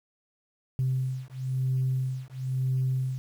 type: beating tone pair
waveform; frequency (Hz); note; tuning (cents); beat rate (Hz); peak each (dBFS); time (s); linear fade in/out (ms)
sine; 129.6 / 130.6; C3 / C3; -16 / -3; 1; -28; 0.79-3.18; 0
effects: tanh soft clip ceiling -19 dBFS + 9-bit